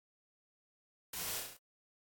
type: noise with echo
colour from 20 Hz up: white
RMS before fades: -42 dBFS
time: 1.13-1.4 s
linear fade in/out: 5 ms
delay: 34 ms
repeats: 5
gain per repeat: -3 dB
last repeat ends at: 1.57 s
effects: AAC 64 kbps